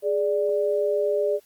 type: tone pair together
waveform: sine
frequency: 415.3 / 587.3 Hz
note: G#4 / D5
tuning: 0 / 0 cents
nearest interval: tritone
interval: 600 cents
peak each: -23 dBFS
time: 0.02-1.4 s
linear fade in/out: 50 ms
effects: white hiss -60 dBFS RMS until 1.45 s + Opus 24 kbps